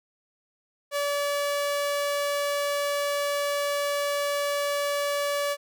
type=tone; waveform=sawtooth; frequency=574 Hz; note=D5; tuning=40 cents flat; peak=-21 dBFS; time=0.91-5.57 s; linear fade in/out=50 ms; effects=none